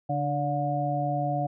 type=harmonic tone with a mistuned harmonic; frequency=143.9 Hz; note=D3; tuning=35 cents flat; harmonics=1 / 2 / 4 / 5; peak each=-29 / -34 / -33 / -28 dBFS; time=0.09-1.47 s; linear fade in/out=10 ms; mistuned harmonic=2; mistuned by=+37 cents; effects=none